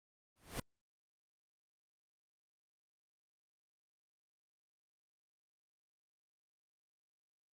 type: noise with exponential growth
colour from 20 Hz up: pink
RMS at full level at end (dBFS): -37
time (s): 0.36-0.6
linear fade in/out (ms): 5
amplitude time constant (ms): 51
effects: low-pass 12000 Hz 12 dB/octave + Opus 32 kbps